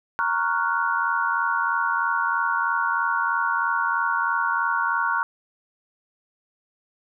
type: chord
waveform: sine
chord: Gb major seventh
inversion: first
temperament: equal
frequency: 932.3 / 1108.7 / 1396.9 / 1480 Hz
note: Bb5 / Db6 / F6 / Gb6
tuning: 0 / 0 / 0 / 0 cents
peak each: -26 dBFS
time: 0.19-5.23 s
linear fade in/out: 0 ms
effects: none